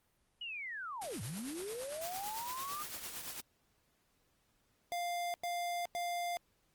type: linear two-way sweep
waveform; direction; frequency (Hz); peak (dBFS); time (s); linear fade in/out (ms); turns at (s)
sine; down then up; 2960 to 94 to 1226; -40; 0.41-2.83; 5; 1.22
type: noise with tremolo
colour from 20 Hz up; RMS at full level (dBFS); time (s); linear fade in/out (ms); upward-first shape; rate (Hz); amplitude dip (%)
white; -42; 1.01-3.41; 10; triangle; 8.9; 60
type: tone bursts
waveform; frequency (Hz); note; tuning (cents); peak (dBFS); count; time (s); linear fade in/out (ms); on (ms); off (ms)
square; 698.5; F5; 0; -36; 3; 4.92-6.37; 0; 420; 95
effects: pink hiss -75 dBFS RMS until 6.74 s + Opus 32 kbps